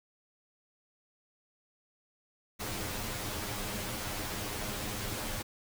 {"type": "noise with comb filter", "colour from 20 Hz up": "pink", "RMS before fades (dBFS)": -37, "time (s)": [2.59, 5.43], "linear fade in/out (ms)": 20, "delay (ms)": 9.7, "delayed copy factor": 0.7, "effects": []}